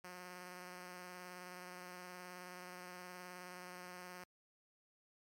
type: tone with vibrato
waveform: 5% pulse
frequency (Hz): 180.2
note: F#3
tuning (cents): -45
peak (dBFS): -38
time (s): 0.04-4.24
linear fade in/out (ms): 2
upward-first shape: square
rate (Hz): 19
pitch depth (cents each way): 15
effects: MP3 96 kbps